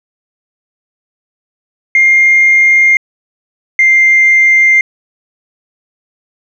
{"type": "tone pair in turn", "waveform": "sine", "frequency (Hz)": [2117, 2098], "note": ["C7", "C7"], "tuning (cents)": [20, 4], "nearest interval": "unison", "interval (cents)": 16, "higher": "first", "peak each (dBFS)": -3, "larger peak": "neither", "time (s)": [[1.95, 2.97], [3.79, 4.81]], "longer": "neither", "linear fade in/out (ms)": 2, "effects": ["tanh soft clip ceiling 0 dBFS"]}